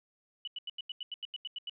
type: tone bursts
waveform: sine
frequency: 2960 Hz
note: F#7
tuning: in tune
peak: -36 dBFS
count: 12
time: 0.45-1.696 s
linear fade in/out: 2 ms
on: 25 ms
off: 86 ms
effects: none